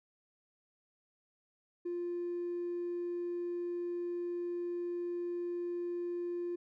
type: tone with hard clipping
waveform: sine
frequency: 349.2 Hz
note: F4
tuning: in tune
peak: -35 dBFS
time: 1.85-6.56 s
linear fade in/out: 10 ms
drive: 1 dB
effects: none